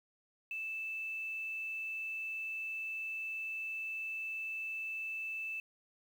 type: tone with quantisation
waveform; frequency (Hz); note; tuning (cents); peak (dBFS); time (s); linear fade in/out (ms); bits
sine; 2637; E7; 0; -37; 0.51-5.6; 2; 10
effects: none

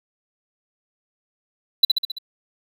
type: tone with echo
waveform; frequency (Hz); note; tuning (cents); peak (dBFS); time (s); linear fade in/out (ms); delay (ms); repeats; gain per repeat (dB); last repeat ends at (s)
triangle; 3974; B7; +10; -7; 1.83-1.85; 5; 67; 5; -4; 2.185
effects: none

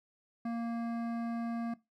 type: tone with hard clipping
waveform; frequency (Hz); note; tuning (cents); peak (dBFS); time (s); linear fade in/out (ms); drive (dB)
sine; 232.5; A#3; -4; -35; 0.45-1.74; 5; 13
effects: noise-tail reverb RT60 0.2 s tail -18 dB re dry

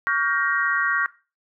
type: chord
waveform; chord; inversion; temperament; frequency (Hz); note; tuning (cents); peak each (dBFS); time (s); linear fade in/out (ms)
sine; G half-diminished seventh; second; just; 1128.9 / 1411.2 / 1568 / 1881.6; Db6 / F6 / G6 / Bb6; +31 / +18 / 0 / +16; -25; 0.07-1.06; 0
effects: noise-tail reverb RT60 0.3 s tail -17 dB re dry

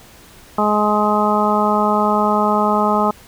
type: harmonic tone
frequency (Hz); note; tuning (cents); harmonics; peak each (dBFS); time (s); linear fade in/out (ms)
210; G#3; +19; 1 / 2 / 3 / 4 / 5 / 6; -19 / -22 / -21 / -19 / -21 / -20; 0.58-3.11; 5
effects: pink hiss -44 dBFS RMS until 3.27 s

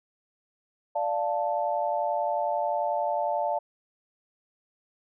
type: chord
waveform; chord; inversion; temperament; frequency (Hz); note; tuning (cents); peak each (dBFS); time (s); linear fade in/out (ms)
sine; D minor; none; equal; 587.3 / 698.5 / 880; D5 / F5 / A5; 0 / 0 / 0; -29; 0.95-3.59; 10
effects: none

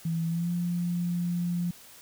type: tone with pitch glide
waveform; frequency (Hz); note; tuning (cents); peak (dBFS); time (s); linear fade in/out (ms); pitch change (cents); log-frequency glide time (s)
sine; 164.81 to 174.31; E3 to F3; 0 to -3; -26; 0.05-1.71; 5; +97; 0.27-0.51
effects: white hiss -51 dBFS RMS until 2.01 s

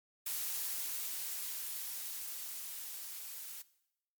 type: noise with level ramp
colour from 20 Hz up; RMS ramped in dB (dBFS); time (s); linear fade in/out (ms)
blue; -37 to -46; 0.26-3.62; 5
effects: noise-tail reverb RT60 0.8 s tail -18 dB re dry + MP3 96 kbps

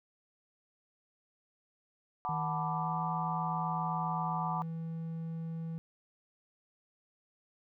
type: chord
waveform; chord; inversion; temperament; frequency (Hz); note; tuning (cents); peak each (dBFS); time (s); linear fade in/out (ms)
sine; B minor seventh; second; equal; 740 / 880 / 987.8 / 1174.7; F#5 / A5 / B5 / D6; 0 / 0 / 0 / 0; -38; 2.25-4.62; 0
type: tone with pitch glide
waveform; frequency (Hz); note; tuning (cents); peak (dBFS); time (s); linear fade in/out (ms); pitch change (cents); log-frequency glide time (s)
triangle; 158.4 to 163.8; D#3 to E3; +31 to -11; -34; 2.29-5.78; 0; +58; 2.57-3.03
effects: none

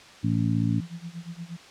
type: harmonic tone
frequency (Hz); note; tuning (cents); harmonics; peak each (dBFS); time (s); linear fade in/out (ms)
56.2; A1; +37; 2 / 3 / 4 / 5; -25 / -27 / -28 / -29; 0.23-0.81; 20
type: tone with tremolo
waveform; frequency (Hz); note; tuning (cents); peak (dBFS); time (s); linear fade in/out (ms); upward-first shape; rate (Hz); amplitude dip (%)
sine; 170; F3; -46; -32; 0.8-1.57; 10; sine; 8.5; 90
effects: white hiss -48 dBFS RMS until 1.7 s + low-pass 5000 Hz 12 dB/octave

